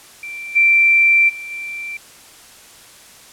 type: tone with level steps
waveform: sine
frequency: 2349 Hz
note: D7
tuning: in tune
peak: -27 / -9 / -28 / -25 dBFS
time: 0.23-1.97 s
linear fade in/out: 2 ms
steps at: 0.55 / 1.28 / 1.5 s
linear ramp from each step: 20 ms
effects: white hiss -43 dBFS RMS until 3.32 s + low-pass 11000 Hz 12 dB/octave